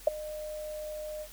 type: tone with ADSR envelope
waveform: sine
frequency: 610 Hz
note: D#5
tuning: 34 cents flat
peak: -15 dBFS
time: 0.07-1.28 s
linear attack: 5 ms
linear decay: 11 ms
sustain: -21 dB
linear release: 66 ms
effects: added 41 Hz sine -51 dBFS peak until 1.32 s + white hiss -51 dBFS RMS until 1.32 s